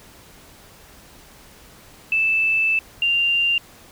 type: tone pair in turn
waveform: sine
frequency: 2637 / 2785 Hz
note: E7 / F7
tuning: 0 / -5 cents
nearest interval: minor second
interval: 95 cents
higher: second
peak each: -16 dBFS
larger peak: neither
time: 2.12-2.79 / 3.02-3.58 s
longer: first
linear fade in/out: 2 ms
effects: pink hiss -47 dBFS RMS until 3.91 s